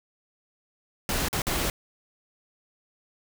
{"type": "noise with dropouts", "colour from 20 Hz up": "pink", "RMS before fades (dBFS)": -27, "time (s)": [1.09, 1.7], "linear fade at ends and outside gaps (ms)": 1, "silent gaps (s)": [[1.285, 1.329], [1.419, 1.468]], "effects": []}